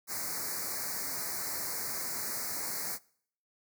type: band-stop noise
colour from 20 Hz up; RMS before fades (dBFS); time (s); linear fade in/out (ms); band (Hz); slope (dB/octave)
white; -36; 0.07-2.99; 50; 2300 to 4200; 96
effects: noise-tail reverb RT60 0.6 s tail -23 dB re dry + high-pass 100 Hz 12 dB/octave